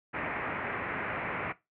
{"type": "low-pass noise", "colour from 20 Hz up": "white", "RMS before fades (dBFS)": -35, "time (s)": [0.13, 1.53], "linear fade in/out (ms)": 20, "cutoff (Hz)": 2300, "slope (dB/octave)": 48, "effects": ["noise-tail reverb RT60 0.2 s tail -17 dB re dry", "high-pass 80 Hz 12 dB/octave"]}